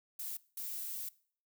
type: noise bursts at uneven times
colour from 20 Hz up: violet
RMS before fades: -41 dBFS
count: 2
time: 0.19-0.37 / 0.57-1.09 s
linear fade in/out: 5 ms
effects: noise-tail reverb RT60 0.5 s tail -21 dB re dry